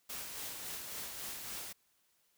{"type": "noise with tremolo", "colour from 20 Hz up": "white", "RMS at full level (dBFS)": -42, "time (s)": [0.09, 1.73], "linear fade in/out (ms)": 10, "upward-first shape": "sine", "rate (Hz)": 3.6, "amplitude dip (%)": 35, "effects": ["white hiss -74 dBFS RMS until 2.37 s"]}